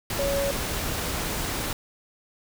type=tone in noise; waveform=sine; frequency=558 Hz; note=C#5; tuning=11 cents sharp; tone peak=-24 dBFS; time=0.19-0.51 s; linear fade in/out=2 ms; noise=pink; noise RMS=-29 dBFS; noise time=0.1-1.73 s; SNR=+2 dB; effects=none